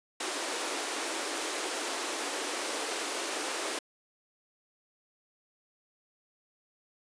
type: high-pass noise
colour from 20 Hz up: pink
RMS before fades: -34 dBFS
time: 0.2-3.79 s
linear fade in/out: 5 ms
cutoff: 290 Hz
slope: 48 dB/octave
effects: resampled to 22050 Hz